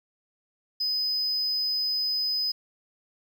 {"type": "tone", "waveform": "sine", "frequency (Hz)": 5020, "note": "D#8", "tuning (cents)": 15, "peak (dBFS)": -22, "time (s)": [0.8, 2.52], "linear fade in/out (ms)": 10, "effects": ["tanh soft clip ceiling -23 dBFS", "9-bit"]}